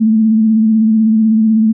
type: tone with vibrato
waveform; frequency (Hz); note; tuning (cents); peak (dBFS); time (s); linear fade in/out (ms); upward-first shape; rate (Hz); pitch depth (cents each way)
sine; 220; A3; 0; -7; 0-1.73; 20; sine; 16; 37
effects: none